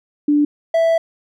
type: tone pair in turn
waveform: sine / triangle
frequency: 293.7 / 659.3 Hz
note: D4 / E5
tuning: 0 / 0 cents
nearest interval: octave + major second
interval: 1400 cents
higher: second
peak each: -11 / -10 dBFS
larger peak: second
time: 0.28-0.45 / 0.74-0.98 s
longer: second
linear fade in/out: 5 ms
effects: none